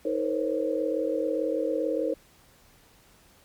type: tone cluster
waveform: sine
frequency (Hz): 316.5 / 460.2 / 507 / 545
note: D#4 / A#4 / B4 / C#5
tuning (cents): +30 / -22 / +45 / -29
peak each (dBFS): -30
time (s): 0.05-2.14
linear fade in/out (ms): 5
effects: pink hiss -58 dBFS RMS until 3.44 s + MP3 96 kbps